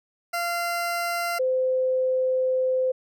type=tone pair in turn; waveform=20% pulse / sine; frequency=690 / 515.4 Hz; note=F5 / C5; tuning=-21 / -26 cents; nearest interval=perfect fourth; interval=505 cents; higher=first; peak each=-20 dBFS; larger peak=neither; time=0.33-1.39 / 1.39-2.92 s; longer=second; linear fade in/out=10 ms; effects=none